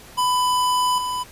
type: tone with level steps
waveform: square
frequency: 998 Hz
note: B5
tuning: 18 cents sharp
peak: -18 / -24 dBFS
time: 0.17-1.24 s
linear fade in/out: 20 ms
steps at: 0.98 s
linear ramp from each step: 2 ms
effects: pink hiss -44 dBFS RMS until 1.31 s + resampled to 32000 Hz